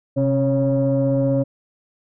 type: tone cluster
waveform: sine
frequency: 131.7 / 272.1 / 551 Hz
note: C3 / C#4 / C#5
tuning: +12 / -32 / -11 cents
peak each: -19 dBFS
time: 0.16-1.44 s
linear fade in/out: 20 ms
effects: tanh soft clip ceiling -10 dBFS